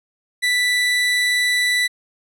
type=tone; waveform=30% pulse; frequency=1975.5 Hz; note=B6; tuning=in tune; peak=-13 dBFS; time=0.42-1.88 s; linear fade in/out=20 ms; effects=low-pass 11000 Hz 12 dB/octave